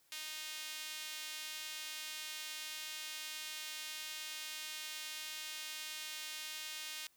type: tone with high-pass filter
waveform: sawtooth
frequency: 309.4 Hz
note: D#4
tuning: 10 cents flat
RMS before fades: -45 dBFS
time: 0.12-7.07 s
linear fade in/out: 0 ms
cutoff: 2900 Hz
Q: 1.1
effects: white hiss -71 dBFS RMS until 7.16 s